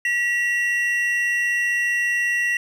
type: tone pair together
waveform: triangle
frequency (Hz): 1934 / 2739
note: B6 / F7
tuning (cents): -37 / -34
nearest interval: tritone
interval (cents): 603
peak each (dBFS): -18 / -24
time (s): 0.05-2.57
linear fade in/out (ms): 2
effects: none